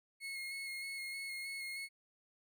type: tone with vibrato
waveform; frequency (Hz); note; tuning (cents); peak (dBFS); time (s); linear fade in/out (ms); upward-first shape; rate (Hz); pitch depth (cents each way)
35% pulse; 2169; C#7; -38; -39; 0.2-1.89; 50; square; 3.2; 15
effects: none